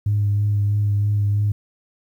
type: tone with vibrato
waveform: sine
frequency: 102.9 Hz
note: G#2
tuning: 16 cents flat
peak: -15 dBFS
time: 0.06-1.52 s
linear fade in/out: 5 ms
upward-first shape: sine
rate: 3.1 Hz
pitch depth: 18 cents each way
effects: tanh soft clip ceiling -12 dBFS + 9-bit